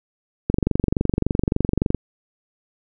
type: click train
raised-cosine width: 3 ms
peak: -5 dBFS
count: 35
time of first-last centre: 0.5-1.947 s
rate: 23.5 Hz
effects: none